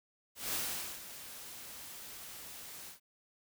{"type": "noise with ADSR envelope", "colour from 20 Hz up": "white", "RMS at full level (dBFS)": -35, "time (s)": [0.35, 3], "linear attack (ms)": 180, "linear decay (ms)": 460, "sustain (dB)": -13, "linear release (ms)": 120, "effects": []}